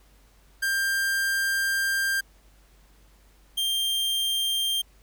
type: tone pair in turn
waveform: 45% pulse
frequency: 1590 / 3180 Hz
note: G6 / G7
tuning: +24 / +24 cents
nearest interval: octave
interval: 1200 cents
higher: second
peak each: -23 dBFS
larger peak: neither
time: 0.62-2.21 / 3.57-4.82 s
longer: first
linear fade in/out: 10 ms
effects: added 49 Hz sine -55 dBFS peak until 5.02 s + pink hiss -61 dBFS RMS until 5.02 s